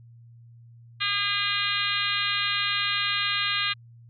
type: harmonic tone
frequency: 406.2 Hz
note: G#4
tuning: 38 cents flat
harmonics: 3 / 4 / 5 / 6 / 7 / 8 / 9 / 10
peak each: -32 / -32 / -32 / -32 / -32 / -32 / -32 / -32 dBFS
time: 1-3.74 s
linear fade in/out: 20 ms
effects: added 117 Hz sine -47 dBFS peak until 4.09 s